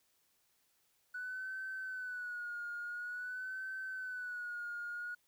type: tone with vibrato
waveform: triangle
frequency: 1480 Hz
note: F#6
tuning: in tune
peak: -36 dBFS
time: 1.14-5.15 s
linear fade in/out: 10 ms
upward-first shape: sine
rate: 0.48 Hz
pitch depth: 66 cents each way
effects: tanh soft clip ceiling -37 dBFS + white hiss -75 dBFS RMS until 5.27 s